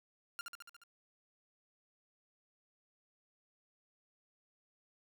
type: tone with echo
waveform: sawtooth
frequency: 1396.9 Hz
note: F6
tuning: in tune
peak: -36 dBFS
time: 0.39-0.41 s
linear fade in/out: 0 ms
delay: 71 ms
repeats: 6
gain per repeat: -3 dB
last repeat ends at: 0.836 s
effects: none